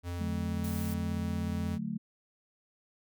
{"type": "tone", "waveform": "square", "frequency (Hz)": 87.4, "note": "F2", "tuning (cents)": 2, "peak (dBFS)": -35, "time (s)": [0.03, 1.79], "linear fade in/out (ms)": 50}
{"type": "chord", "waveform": "sine", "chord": "D major", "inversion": "none", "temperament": "just", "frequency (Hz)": [146.83, 183.54, 220.2], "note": ["D3", "F#3", "A3"], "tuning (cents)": [0, -14, 2], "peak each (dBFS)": [-41, -37, -35], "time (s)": [0.19, 1.98], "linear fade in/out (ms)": 10}
{"type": "noise", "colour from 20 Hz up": "blue", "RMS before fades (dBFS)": -45, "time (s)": [0.64, 0.94], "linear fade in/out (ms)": 2}
{"effects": []}